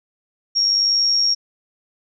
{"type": "tone with amplitude modulation", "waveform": "sine", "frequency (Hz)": 5570, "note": "F8", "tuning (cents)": -5, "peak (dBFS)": -12, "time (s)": [0.55, 1.35], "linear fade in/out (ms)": 20, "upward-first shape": "sine", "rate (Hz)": 101, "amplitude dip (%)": 50, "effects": []}